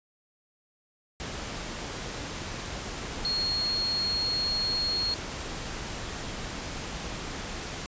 sine tone in noise, 4296 Hz, C8, 45 cents sharp, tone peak -26 dBFS, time 3.25-5.14 s, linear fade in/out 0 ms, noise pink, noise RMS -36 dBFS, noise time 1.2-7.86 s, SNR +7 dB, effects resampled to 16000 Hz

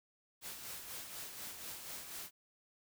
white noise with tremolo, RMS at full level -45 dBFS, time 0.41-2.31 s, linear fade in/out 50 ms, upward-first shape sine, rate 4.1 Hz, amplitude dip 45%, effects none

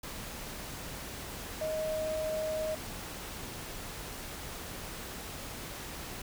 sine tone in noise, 626 Hz, D#5, 10 cents sharp, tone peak -31 dBFS, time 1.61-2.75 s, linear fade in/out 5 ms, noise pink, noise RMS -42 dBFS, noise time 0.03-6.22 s, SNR +8 dB, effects none

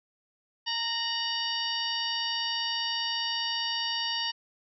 harmonic tone with a mistuned harmonic, 925 Hz, A#5, 14 cents flat, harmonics 1 / 2 / 3 / 4 / 5 / 6, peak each -37 / -37 / -32 / -38 / -34 / -38 dBFS, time 0.66-4.32 s, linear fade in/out 20 ms, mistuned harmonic 3, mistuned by +97 cents, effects none

